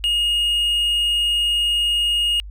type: tone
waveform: triangle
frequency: 2860 Hz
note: F7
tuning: 41 cents sharp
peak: -15 dBFS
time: 0.04-2.4 s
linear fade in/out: 0 ms
effects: added 50 Hz sine -32 dBFS peak until 2.5 s